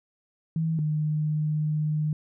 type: tone pair in turn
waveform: sine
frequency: 161.4 / 152.67 Hz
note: E3 / D#3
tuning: -36 / -33 cents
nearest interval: minor second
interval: 97 cents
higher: first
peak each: -23 dBFS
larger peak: neither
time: 0.56-0.79 / 0.79-2.13 s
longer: second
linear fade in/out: 2 ms
effects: none